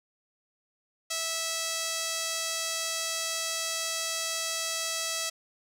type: tone with band-pass filter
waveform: sawtooth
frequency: 654 Hz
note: E5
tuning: 14 cents flat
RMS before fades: -32 dBFS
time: 1.1-5.3 s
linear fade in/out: 10 ms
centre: 6400 Hz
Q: 1.1
effects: none